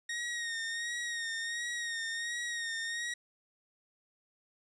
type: tone with vibrato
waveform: sawtooth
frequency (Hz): 1864.7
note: A#6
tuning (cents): 0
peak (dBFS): -31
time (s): 0.09-3.14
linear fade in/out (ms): 5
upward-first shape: sine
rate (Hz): 1.4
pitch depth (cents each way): 41
effects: resampled to 22050 Hz